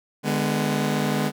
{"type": "chord", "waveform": "sawtooth", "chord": "G# diminished", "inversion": "second", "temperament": "just", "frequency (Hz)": [149.51, 207.7, 249.2], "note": ["D3", "G#3", "B3"], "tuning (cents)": [31, 0, 16], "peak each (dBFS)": [-22, -21, -23], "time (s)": [0.23, 1.32], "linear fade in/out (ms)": 50, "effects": []}